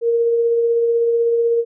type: tone with tremolo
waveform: sine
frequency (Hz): 466.2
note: A#4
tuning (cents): 0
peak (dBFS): -12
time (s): 0.01-1.65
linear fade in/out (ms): 50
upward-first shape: triangle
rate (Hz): 16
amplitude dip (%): 30
effects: none